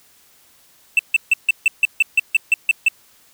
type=tone bursts; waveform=triangle; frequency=2664 Hz; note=E7; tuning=18 cents sharp; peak=-8 dBFS; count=12; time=0.97-2.884 s; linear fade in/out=2 ms; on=22 ms; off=150 ms; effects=white hiss -53 dBFS RMS until 3.33 s